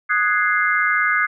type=chord; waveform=sine; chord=Ab dominant seventh; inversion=second; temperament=equal; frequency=1244.5 / 1480 / 1661.2 / 2093 Hz; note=Eb6 / Gb6 / Ab6 / C7; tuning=0 / 0 / 0 / 0 cents; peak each=-21 dBFS; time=0.09-1.27 s; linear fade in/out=20 ms; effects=none